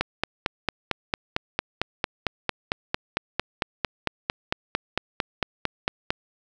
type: click train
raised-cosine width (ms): 0.3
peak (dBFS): -6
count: 28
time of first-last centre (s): 0.01-6.105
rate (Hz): 4.43
effects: none